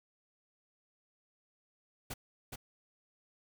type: noise with echo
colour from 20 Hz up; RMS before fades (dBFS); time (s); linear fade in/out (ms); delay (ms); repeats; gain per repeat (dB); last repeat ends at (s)
pink; -40; 2.1-2.14; 10; 420; 1; -3; 2.56
effects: none